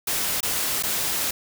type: noise with dropouts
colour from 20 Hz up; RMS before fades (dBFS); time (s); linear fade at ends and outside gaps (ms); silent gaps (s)
white; -25; 0.07-1.31; 5; 0.406-0.429 / 0.826-0.834
effects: none